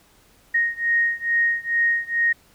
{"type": "beating tone pair", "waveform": "sine", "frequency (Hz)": [1864.7, 1867], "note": ["A#6", "A#6"], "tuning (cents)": [0, 2], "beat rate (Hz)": 2.3, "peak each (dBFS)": [-21, -22], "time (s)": [0.54, 2.33], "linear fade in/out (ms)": 10, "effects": ["pink hiss -56 dBFS RMS until 2.54 s"]}